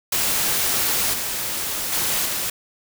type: noise with level steps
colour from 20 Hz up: white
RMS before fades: -21 / -26 / -22 / -25 dBFS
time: 0.12-2.5 s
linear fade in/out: 5 ms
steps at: 1.13 / 1.92 / 2.25 s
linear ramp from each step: 10 ms
effects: none